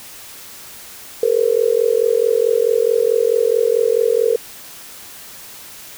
sine tone with amplitude modulation, 461.8 Hz, A#4, 16 cents flat, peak -8 dBFS, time 1.23-4.36 s, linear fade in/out 2 ms, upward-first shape sine, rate 44.6 Hz, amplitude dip 100%, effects white hiss -37 dBFS RMS until 5.97 s

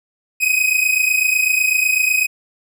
45% pulse tone pair together, 2501 / 2529 Hz, D#7 / D#7, +8 / +28 cents, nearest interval unison, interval 20 cents, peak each -17 dBFS, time 0.4-2.27 s, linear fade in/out 20 ms, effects none

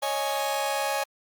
sawtooth chord, C# suspended second, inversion none, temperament just, 554.4 / 623.7 / 831.5 Hz, C#5 / D#5 / G#5, 0 / +4 / +2 cents, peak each -26 / -29 / -24 dBFS, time 0.02-1.04 s, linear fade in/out 10 ms, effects Opus 32 kbps

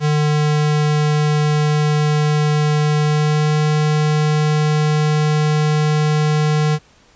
square tone with pitch glide, 150.3 to 151.78 Hz, D3 to D#3, +40 to -43 cents, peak -14 dBFS, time 0-6.79 s, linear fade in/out 50 ms, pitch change +17 cents, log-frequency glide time 2.97-3.55 s, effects pink hiss -51 dBFS RMS until 7.15 s + resampled to 16000 Hz

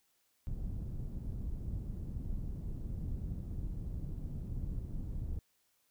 pink low-pass noise, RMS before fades -39 dBFS, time 0.47-5.39 s, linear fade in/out 0 ms, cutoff 150 Hz, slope 12 dB/octave, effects white hiss -75 dBFS RMS until 5.9 s

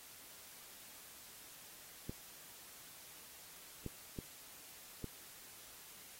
clicks, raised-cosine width 3 ms, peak -29 dBFS, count 4, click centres 2.095 / 3.863 / 4.188 / 5.043 s, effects white hiss -56 dBFS RMS until 6.19 s + AAC 48 kbps

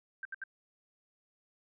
sine tone bursts, 1568 Hz, G6, in tune, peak -37 dBFS, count 3, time 0.23-0.438 s, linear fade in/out 2 ms, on 22 ms, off 71 ms, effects none

